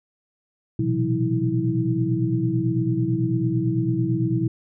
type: tone cluster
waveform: sine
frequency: 118.7 / 127.7 / 166.1 / 184.8 / 324.8 Hz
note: A#2 / C3 / E3 / F#3 / E4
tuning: +32 / -42 / +13 / -2 / -26 cents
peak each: -26 / -24 / -29 / -29 / -24 dBFS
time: 0.79-4.48 s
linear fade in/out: 5 ms
effects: none